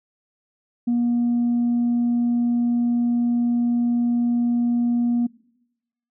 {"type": "tone", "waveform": "sine", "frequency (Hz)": 239, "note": "A#3", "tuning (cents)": 43, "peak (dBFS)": -16, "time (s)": [0.87, 5.27], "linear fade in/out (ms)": 10, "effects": ["noise-tail reverb RT60 0.9 s tail -23 dB re dry", "tanh soft clip ceiling -15 dBFS"]}